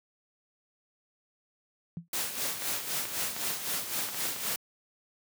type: tone with exponential decay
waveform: sine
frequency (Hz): 168.9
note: E3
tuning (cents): +42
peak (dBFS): -30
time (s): 1.97-2.08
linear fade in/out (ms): 0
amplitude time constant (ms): 22
type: noise with tremolo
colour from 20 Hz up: white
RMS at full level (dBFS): -31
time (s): 2.13-4.56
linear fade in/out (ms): 2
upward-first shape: sine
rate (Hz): 3.9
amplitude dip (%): 60
type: clicks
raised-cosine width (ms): 0.3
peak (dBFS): -22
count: 9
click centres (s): 2.622 / 3.054 / 3.223 / 3.365 / 3.505 / 4.088 / 4.146 / 4.254 / 4.363
effects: high-pass 100 Hz 12 dB/octave